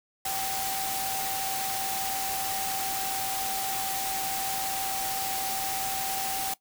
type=tone in noise; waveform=sine; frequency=774 Hz; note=G5; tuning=22 cents flat; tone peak=-32 dBFS; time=0.25-6.54 s; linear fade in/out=5 ms; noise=white; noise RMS=-32 dBFS; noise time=0.25-6.54 s; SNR=-3 dB; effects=noise-tail reverb RT60 0.1 s tail -18 dB re dry